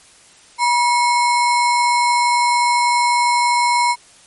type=tone with sample-and-hold; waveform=sine; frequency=966 Hz; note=B5; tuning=39 cents flat; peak=-12 dBFS; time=0.58-3.96 s; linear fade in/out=50 ms; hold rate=3150 Hz; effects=white hiss -47 dBFS RMS until 4.26 s + MP3 48 kbps